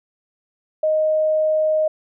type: tone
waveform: sine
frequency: 622.3 Hz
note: D#5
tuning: in tune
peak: -15 dBFS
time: 0.83-1.88 s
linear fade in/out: 5 ms
effects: none